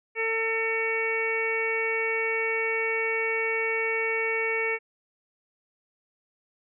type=harmonic tone with a mistuned harmonic; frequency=450 Hz; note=A4; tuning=39 cents sharp; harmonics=1 / 2 / 3 / 4 / 5 / 6; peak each=-29 / -38 / -39 / -34 / -27 / -37 dBFS; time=0.15-4.79 s; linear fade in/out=50 ms; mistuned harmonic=3; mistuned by=-16 cents; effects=none